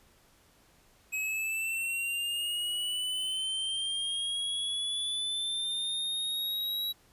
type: linear sweep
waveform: square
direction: up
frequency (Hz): 2545 to 3888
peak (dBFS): -31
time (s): 1.12-6.93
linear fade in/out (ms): 20
effects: pink hiss -63 dBFS RMS until 7.12 s + resampled to 32000 Hz